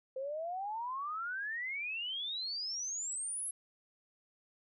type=exponential sweep; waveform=sine; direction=up; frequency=514 to 11130 Hz; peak=-36 dBFS; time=0.16-3.51 s; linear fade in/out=5 ms; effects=none